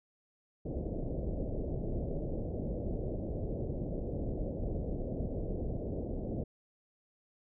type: low-pass noise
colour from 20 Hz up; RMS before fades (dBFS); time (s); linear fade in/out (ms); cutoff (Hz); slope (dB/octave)
pink; -36; 0.65-6.44; 10; 620; 48
effects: none